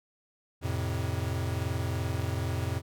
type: chord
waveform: square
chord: F major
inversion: none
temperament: equal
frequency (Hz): 87.31 / 110 / 130.81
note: F2 / A2 / C3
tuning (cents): 0 / 0 / 0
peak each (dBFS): -33 / -34 / -36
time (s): 0.61-2.82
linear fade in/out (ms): 50
effects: none